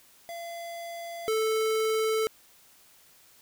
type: tone pair in turn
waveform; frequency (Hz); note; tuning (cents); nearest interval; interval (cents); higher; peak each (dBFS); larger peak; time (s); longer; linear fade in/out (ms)
square; 681 / 439.5; F5 / A4; -44 / -2; minor sixth; 758; first; -37 / -25; second; 0.29-1.28 / 1.28-2.27; neither; 0
effects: white hiss -58 dBFS RMS until 3.41 s